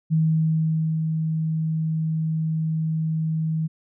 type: tone with ADSR envelope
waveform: sine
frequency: 159.2 Hz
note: D#3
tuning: 40 cents sharp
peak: -16 dBFS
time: 0.1-3.68 s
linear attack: 30 ms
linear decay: 870 ms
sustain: -5 dB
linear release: 22 ms
effects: none